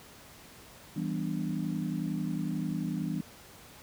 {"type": "chord", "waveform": "sine", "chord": "E minor seventh", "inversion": "none", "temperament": "equal with one note detuned", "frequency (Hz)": [164.81, 196, 246.9, 295], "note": ["E3", "G3", "B3", "D4"], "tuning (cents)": [0, 0, 0, 8], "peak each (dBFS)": [-34, -35, -37, -37], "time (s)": [0.96, 3.21], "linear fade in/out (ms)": 5, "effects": ["pink hiss -52 dBFS RMS until 3.82 s", "high-pass 60 Hz 12 dB/octave"]}